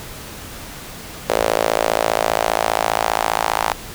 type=tone with high-pass filter sweep; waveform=sawtooth; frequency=55 Hz; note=A1; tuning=in tune; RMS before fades=-19 dBFS; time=1.29-3.73 s; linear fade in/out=5 ms; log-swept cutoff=530 to 850 Hz; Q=2.8; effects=pink hiss -34 dBFS RMS until 3.94 s